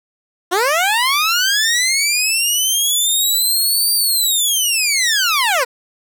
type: linear two-way sweep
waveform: 15% pulse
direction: up then down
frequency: 336 to 4699 to 456.4 Hz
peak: -7 dBFS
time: 0.51-5.65 s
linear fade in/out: 20 ms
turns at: 3.94 s
effects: none